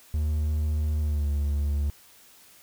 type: tone with pitch glide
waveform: triangle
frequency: 76.2 to 72.17 Hz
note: D#2 to D2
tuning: -36 to -30 cents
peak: -21 dBFS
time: 0.14-1.9 s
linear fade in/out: 0 ms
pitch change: -94 cents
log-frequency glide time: 1.02-1.27 s
effects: white hiss -54 dBFS RMS until 2.62 s